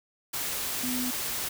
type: tone in noise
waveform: sine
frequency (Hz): 250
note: B3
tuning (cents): +21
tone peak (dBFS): -30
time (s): 0.83-1.11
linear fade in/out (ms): 10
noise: white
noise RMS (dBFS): -32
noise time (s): 0.33-1.49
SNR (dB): -1
effects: none